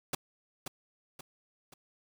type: noise with echo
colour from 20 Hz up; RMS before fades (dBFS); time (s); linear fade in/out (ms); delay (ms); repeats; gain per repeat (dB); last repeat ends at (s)
pink; -32; 0.13-0.15; 5; 530; 3; -7; 1.74
effects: none